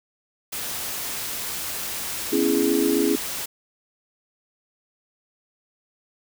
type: noise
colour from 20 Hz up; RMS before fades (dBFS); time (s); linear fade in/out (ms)
white; -30; 0.52-3.46; 10
type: chord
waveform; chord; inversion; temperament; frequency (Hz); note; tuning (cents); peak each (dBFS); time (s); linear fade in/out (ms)
sine; C# minor seventh; third; just; 249.5 / 277.2 / 332.6 / 415.8; B3 / C#4 / E4 / G#4; +18 / 0 / +16 / +2; -27 / -23 / -23 / -23; 2.32-3.16; 10
effects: none